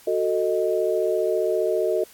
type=chord; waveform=sine; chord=D# diminished; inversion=first; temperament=equal with one note detuned; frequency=370 / 444.9 / 622.3 Hz; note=F#4 / A4 / D#5; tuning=0 / +19 / 0 cents; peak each=-24 dBFS; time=0.07-2.04 s; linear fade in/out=5 ms; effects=white hiss -50 dBFS RMS until 2.13 s + AAC 64 kbps